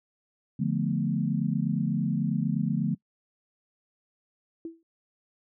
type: chord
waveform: sine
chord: B half-diminished seventh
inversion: first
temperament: equal with one note detuned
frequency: 146.83 / 174.61 / 218.1 / 246.9 Hz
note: D3 / F3 / A3 / B3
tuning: 0 / 0 / -15 / 0 cents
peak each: -29 / -29 / -29 / -33 dBFS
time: 0.59-2.95 s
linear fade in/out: 10 ms
type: tone with exponential decay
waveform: sine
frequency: 329.6 Hz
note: E4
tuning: in tune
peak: -30 dBFS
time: 4.65-4.83 s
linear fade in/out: 2 ms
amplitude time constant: 38 ms
effects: noise-tail reverb RT60 0.1 s tail -23 dB re dry